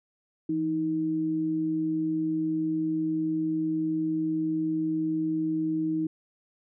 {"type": "tone pair together", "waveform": "sine", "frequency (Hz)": [166.2, 315.4], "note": ["E3", "D#4"], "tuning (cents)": [15, 24], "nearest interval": "major seventh", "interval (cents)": 1109, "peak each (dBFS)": [-35, -25], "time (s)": [0.49, 6.07], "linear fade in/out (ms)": 5, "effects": []}